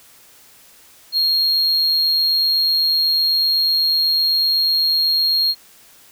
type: tone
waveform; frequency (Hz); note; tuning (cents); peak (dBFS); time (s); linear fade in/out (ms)
triangle; 4253; C8; +27; -13; 1.12-5.55; 50
effects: white hiss -48 dBFS RMS until 6.11 s